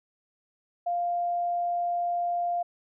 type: tone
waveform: sine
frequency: 698.5 Hz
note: F5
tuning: in tune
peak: -25 dBFS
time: 0.86-2.63 s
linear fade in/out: 10 ms
effects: none